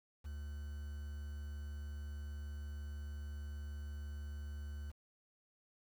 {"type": "tone with quantisation", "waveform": "triangle", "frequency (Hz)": 72.8, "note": "D2", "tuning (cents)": -15, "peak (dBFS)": -40, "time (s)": [0.24, 4.92], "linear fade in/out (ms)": 20, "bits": 10, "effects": []}